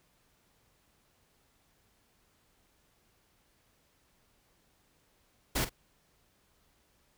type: noise with echo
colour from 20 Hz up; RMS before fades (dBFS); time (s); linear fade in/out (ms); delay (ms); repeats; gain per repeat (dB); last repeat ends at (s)
pink; -30; 5.55-5.65; 10; 46; 1; -13; 5.696
effects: pink hiss -70 dBFS RMS until 7.17 s